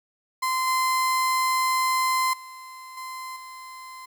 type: tone with level steps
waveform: 35% pulse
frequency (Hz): 1035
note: C6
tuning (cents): -19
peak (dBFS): -21 / -19 / -38 / -32 / -37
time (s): 0.42-4.06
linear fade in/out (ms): 10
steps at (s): 0.67 / 2.33 / 2.97 / 3.36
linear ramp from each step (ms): 5
effects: 10-bit